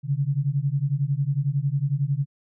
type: beating tone pair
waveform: sine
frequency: 135 / 146 Hz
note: C#3 / D3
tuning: -45 / -10 cents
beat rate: 11 Hz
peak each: -24 dBFS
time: 0.03-2.26 s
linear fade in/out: 50 ms
effects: none